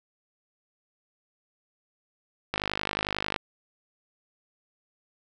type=click train; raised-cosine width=0.3 ms; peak=-11 dBFS; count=43; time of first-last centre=2.54-3.362 s; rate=51.1 Hz; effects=none